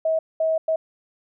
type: tone bursts at uneven times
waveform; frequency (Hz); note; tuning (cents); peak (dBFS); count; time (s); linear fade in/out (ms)
sine; 641; E5; -49; -18; 3; 0.05-0.19 / 0.4-0.58 / 0.68-0.76; 5
effects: none